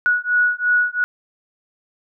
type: beating tone pair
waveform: sine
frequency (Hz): 1462 / 1464.9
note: F#6 / F#6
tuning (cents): -21 / -18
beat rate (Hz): 2.9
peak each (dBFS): -18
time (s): 0.06-1.04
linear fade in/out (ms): 0
effects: none